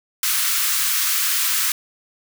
white high-pass noise, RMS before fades -20 dBFS, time 0.23-1.72 s, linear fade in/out 2 ms, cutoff 1100 Hz, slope 48 dB/octave, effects none

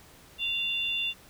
sine tone pair together, 2775 / 3518 Hz, F7 / A7, -12 / -1 cents, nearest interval major third, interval 411 cents, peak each -29 / -31 dBFS, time 0.38-1.14 s, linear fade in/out 50 ms, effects pink hiss -54 dBFS RMS until 1.29 s

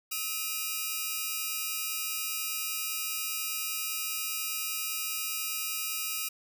5% pulse tone cluster, 1282 / 2415 / 2830 Hz, E6 / D7 / F7, -49 / +48 / +22 cents, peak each -26 dBFS, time 0.11-6.29 s, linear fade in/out 10 ms, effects none

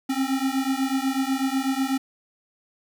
square beating tone pair, 263.1 / 271.2 Hz, C4 / C#4, +10 / -38 cents, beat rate 8.1 Hz, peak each -26 dBFS, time 0.09-1.98 s, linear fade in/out 10 ms, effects 9-bit

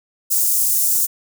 white high-pass noise, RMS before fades -17 dBFS, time 0.3-1.07 s, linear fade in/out 20 ms, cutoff 6800 Hz, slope 24 dB/octave, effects none

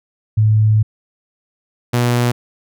sine / sawtooth tone pair in turn, 108 / 121.23 Hz, A2 / B2, -32 / -32 cents, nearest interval major second, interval 200 cents, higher second, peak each -9 dBFS, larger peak neither, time 0.37-0.83 / 1.93-2.32 s, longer first, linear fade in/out 10 ms, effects none

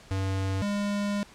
square tone pair in turn, 96.1 / 203.6 Hz, G2 / G#3, -34 / -34 cents, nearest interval octave + minor second, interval 1300 cents, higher second, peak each -27 dBFS, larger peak neither, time 0.11-0.62 / 0.62-1.23 s, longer second, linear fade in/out 0 ms, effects pink hiss -52 dBFS RMS until 1.34 s + low-pass 8000 Hz 12 dB/octave

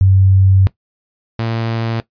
sine / sawtooth tone pair in turn, 95.7 / 114.12 Hz, G2 / A#2, -41 / -36 cents, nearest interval minor third, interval 305 cents, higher second, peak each -7 / -13 dBFS, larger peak first, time 0.01-0.67 / 1.39-2 s, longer first, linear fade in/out 0 ms, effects noise-tail reverb RT60 0.1 s tail -17 dB re dry + resampled to 11025 Hz

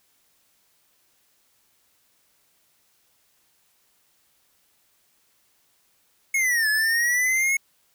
square linear two-way sweep, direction down then up, 2195 to 1700 to 2195 Hz, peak -20 dBFS, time 6.34-7.57 s, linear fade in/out 5 ms, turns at 6.69 s, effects white hiss -65 dBFS RMS until 7.94 s

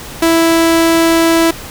sawtooth tone, 330 Hz, E4, 2 cents sharp, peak -4 dBFS, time 0.22-1.51 s, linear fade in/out 5 ms, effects pink hiss -29 dBFS RMS until 1.7 s

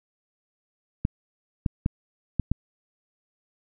clicks, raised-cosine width 5 ms, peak -10 dBFS, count 5, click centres 1.051 / 1.662 / 1.861 / 2.397 / 2.516 s, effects none

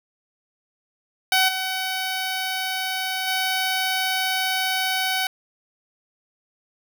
10% pulse tone with level steps, 755 Hz, F#5, 35 cents sharp, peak -8 / -16 / -13 dBFS, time 1.32-5.27 s, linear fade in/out 2 ms, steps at 1.48 / 3.27 s, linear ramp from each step 10 ms, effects none

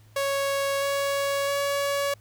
sawtooth tone with pitch steps, 554.4 / 558.9 / 563.4 Hz, C#5 / C#5 / C#5, 0 / +14 / +28 cents, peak -20 dBFS, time 0.16-2.14 s, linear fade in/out 5 ms, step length 660 ms, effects added 107 Hz sine -51 dBFS peak until 2.2 s + pink hiss -61 dBFS RMS until 2.2 s

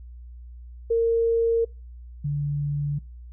sine tone pair in turn, 460 / 144.89 Hz, A#4 / D3, -23 / -23 cents, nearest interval octave + minor sixth, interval 2000 cents, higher first, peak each -18 / -23 dBFS, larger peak first, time 0.9-1.65 / 2.24-2.99 s, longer neither, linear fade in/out 10 ms, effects noise-tail reverb RT60 0.3 s tail -26 dB re dry + added 60 Hz sine -39 dBFS peak until 3.32 s

